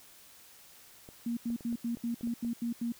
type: clicks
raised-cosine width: 2 ms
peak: -35 dBFS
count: 8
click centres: 1.089 / 1.503 / 1.608 / 1.727 / 1.971 / 2.21 / 2.273 / 2.448 s
type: tone bursts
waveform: sine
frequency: 234.9 Hz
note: A#3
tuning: 13 cents sharp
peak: -30 dBFS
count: 9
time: 1.26-2.922 s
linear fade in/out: 5 ms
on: 110 ms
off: 84 ms
effects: white hiss -56 dBFS RMS until 2.99 s